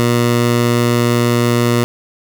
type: tone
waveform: 15% pulse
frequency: 119.6 Hz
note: A#2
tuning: 45 cents sharp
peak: -5 dBFS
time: 0-1.84 s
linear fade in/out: 0 ms
effects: none